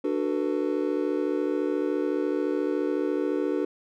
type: chord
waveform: triangle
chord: B minor seventh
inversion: first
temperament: just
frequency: 296.3 / 370.4 / 444.5 / 493.9 Hz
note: D4 / F#4 / A4 / B4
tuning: +15 / +2 / +18 / 0 cents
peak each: -26 / -27 / -29 / -30 dBFS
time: 0.04-3.65 s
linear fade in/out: 5 ms
effects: none